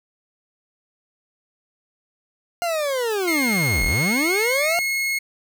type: linear two-way sweep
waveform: 40% pulse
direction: down then up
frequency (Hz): 707 to 32.14 to 707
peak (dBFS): -20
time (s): 2.62-4.79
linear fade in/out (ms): 0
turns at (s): 3.85
type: noise with tremolo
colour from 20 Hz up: violet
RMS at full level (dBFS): -39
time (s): 3.1-3.84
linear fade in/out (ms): 2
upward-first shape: sine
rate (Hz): 9.5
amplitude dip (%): 80
type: tone with pitch glide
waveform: 40% pulse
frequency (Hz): 2139 to 2169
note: C7 to C#7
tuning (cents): +38 to -38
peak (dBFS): -20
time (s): 3.27-5.19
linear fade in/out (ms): 10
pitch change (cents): +24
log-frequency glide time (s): 3.44-4.22
effects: none